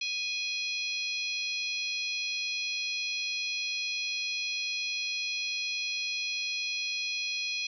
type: harmonic tone with a mistuned harmonic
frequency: 830.6 Hz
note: G#5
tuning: in tune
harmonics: 3 / 4 / 5 / 6 / 7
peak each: -33 / -38 / -36 / -43 / -44 dBFS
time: 0.01-7.67 s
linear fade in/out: 5 ms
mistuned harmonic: 6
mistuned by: +32 cents
effects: none